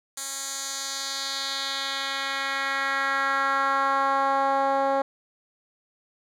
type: tone with band-pass filter sweep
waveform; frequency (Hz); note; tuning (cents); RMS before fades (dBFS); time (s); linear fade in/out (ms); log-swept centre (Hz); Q
10% pulse; 273.1; C#4; -26; -26; 0.17-5.02; 5; 8300 to 630; 1.8
effects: none